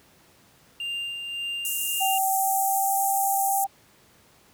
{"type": "tone with tremolo", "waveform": "triangle", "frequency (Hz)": 2794, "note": "F7", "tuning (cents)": 0, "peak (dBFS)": -26, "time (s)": [0.8, 2.18], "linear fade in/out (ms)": 2, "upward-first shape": "sine", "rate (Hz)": 1.8, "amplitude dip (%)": 40}
{"type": "band-pass noise", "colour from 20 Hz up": "white", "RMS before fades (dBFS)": -29, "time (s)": [1.65, 3.64], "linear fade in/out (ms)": 0, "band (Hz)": [6700, 16000], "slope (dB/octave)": 48}
{"type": "tone with pitch glide", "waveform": "sine", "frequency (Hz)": [770, 783.9], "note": ["G5", "G5"], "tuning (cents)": [-31, 0], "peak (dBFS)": -22, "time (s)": [2, 3.67], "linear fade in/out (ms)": 20, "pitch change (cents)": 31, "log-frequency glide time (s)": [2.27, 3.03]}
{"effects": ["pink hiss -57 dBFS RMS until 4.53 s", "high-pass 80 Hz 12 dB/octave"]}